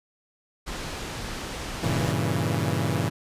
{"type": "low-pass noise", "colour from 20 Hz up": "pink", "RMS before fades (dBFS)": -34, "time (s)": [0.66, 2.13], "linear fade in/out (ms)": 20, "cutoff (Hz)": 7200, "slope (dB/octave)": 12}
{"type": "chord", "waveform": "sawtooth", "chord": "G diminished seventh", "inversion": "none", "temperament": "equal", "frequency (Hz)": [98, 116.54, 138.59, 164.81], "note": ["G2", "Bb2", "Db3", "Fb3"], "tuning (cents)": [0, 0, 0, 0], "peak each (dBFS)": -25, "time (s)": [1.82, 3.1], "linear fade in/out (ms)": 20}
{"effects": ["resampled to 32000 Hz"]}